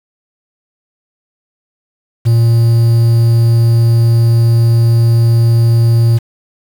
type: tone with quantisation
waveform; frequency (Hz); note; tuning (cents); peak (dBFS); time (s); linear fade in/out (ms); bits
triangle; 115.9; A#2; -10; -4; 2.25-6.19; 20; 5
effects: none